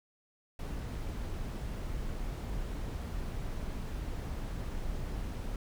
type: noise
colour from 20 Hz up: brown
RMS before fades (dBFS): -37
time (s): 0.59-5.56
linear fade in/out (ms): 2
effects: none